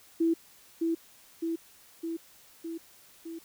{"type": "tone with echo", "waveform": "sine", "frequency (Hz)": 330.4, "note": "E4", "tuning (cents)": 4, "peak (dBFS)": -22, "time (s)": [0.2, 0.34], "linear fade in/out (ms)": 10, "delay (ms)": 610, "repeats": 5, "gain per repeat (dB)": -3, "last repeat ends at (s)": 3.39, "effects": ["white hiss -57 dBFS RMS until 3.44 s"]}